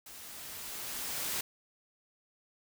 white noise with level ramp, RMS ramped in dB -49 to -34 dBFS, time 0.06-1.41 s, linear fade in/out 5 ms, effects none

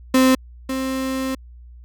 35% pulse tone pair in turn, 260 / 263.6 Hz, C4 / C4, -11 / +13 cents, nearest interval unison, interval 24 cents, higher second, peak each -10 / -20 dBFS, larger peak first, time 0.14-0.35 / 0.69-1.35 s, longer second, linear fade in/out 5 ms, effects added 60 Hz sine -39 dBFS peak until 1.84 s

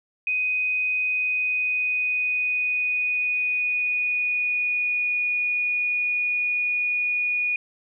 sine tone with pitch glide, 2500 to 2457 Hz, D#7 to D#7, +8 to -22 cents, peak -21 dBFS, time 0.27-7.56 s, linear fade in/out 2 ms, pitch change -30 cents, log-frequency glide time 1.02-5.26 s, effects none

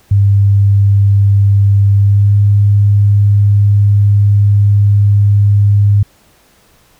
sine tone with pitch glide, 100 to 101.92 Hz, G2 to G#2, +35 to -32 cents, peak -5 dBFS, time 0.11-6.03 s, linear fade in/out 5 ms, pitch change +33 cents, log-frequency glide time 1.95-2.37 s, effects pink hiss -49 dBFS RMS until 6.99 s

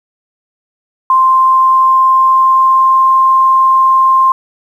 sine tone with pitch glide, 1046.5 to 1054.4 Hz, C6 to C6, 0 to +13 cents, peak -5 dBFS, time 1.1-4.32 s, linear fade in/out 2 ms, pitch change +13 cents, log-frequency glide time 1.24-3.1 s, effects 7-bit

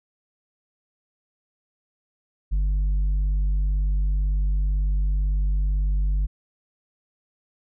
sine tone with tanh clipping, 49 Hz, G1, in tune, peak -20 dBFS, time 2.51-6.27 s, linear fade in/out 20 ms, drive 4 dB, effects none

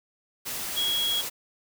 sine tone in noise, 3317 Hz, G#7, 3 cents flat, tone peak -24 dBFS, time 0.76-1.22 s, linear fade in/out 20 ms, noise white, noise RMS -33 dBFS, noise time 0.45-1.3 s, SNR +6 dB, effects none

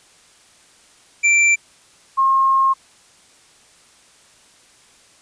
square / sine tone pair in turn, 2349 / 1073.3 Hz, D7 / C6, 0 / +44 cents, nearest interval octave + major second, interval 1356 cents, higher first, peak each -12 dBFS, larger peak neither, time 1.23-1.56 / 2.17-2.74 s, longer second, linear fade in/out 20 ms, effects white hiss -51 dBFS RMS until 5.21 s + resampled to 22050 Hz

